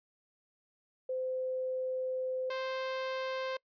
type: tone pair in turn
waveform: sine / sawtooth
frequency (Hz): 515 / 523.4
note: C5 / C5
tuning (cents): -28 / 0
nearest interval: unison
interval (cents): 28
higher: second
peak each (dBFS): -32 / -30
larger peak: second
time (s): 1.09-2.5 / 2.5-3.57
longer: first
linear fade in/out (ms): 5
effects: noise-tail reverb RT60 0.1 s tail -25 dB re dry + resampled to 11025 Hz